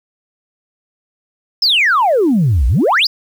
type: exponential two-way sweep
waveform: sine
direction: down then up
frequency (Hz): 5360 to 55 to 5360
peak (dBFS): -8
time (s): 1.62-3.07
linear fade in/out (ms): 5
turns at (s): 2.67
effects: tanh soft clip ceiling -6 dBFS + 7-bit